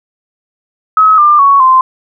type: tone with pitch steps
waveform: sine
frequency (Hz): 1280 / 1194.3 / 1114.3 / 1039.7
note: D#6 / D6 / C#6 / C6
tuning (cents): +49 / +29 / +9 / -11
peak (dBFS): -3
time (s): 0.97-1.81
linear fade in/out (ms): 2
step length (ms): 210
effects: none